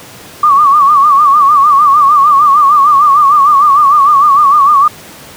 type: tone with vibrato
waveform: sine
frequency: 1154 Hz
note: D6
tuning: 31 cents flat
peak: -3 dBFS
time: 0.43-4.88 s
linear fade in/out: 5 ms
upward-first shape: sine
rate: 6.6 Hz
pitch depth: 100 cents each way
effects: pink hiss -32 dBFS RMS until 5.36 s + high-pass 100 Hz 12 dB/octave